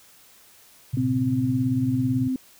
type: tone with tremolo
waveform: sine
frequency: 123.47 Hz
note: B2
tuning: in tune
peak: -19 dBFS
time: 0.93-2.28 s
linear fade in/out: 10 ms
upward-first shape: triangle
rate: 18 Hz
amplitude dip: 95%
type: tone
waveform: sine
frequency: 258.9 Hz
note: C4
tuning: 18 cents flat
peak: -22 dBFS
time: 0.97-2.36 s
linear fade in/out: 2 ms
effects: white hiss -53 dBFS RMS until 2.59 s